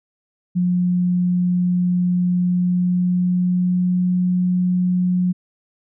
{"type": "tone with pitch glide", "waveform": "sine", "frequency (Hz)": [178.8, 180.67], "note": ["F3", "F#3"], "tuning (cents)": [41, -41], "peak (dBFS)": -15, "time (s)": [0.55, 5.33], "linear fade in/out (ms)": 20, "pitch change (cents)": 18, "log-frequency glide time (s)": [2.4, 4.1], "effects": []}